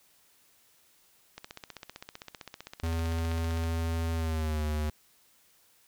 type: click train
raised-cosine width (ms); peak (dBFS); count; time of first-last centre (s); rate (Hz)
0.2; -24; 36; 1.38-3.638; 15.5
type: tone with pitch glide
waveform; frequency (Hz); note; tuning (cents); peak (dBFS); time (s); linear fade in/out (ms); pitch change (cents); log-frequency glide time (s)
square; 82.41 to 76.01; E2 to D#2; 0 to -40; -29; 2.83-4.9; 5; -140; 4.14-4.63
effects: white hiss -64 dBFS RMS until 5.87 s